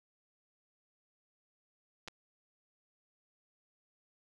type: clicks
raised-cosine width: 0.2 ms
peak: -27 dBFS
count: 2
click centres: 2.077 / 2.083 s
effects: none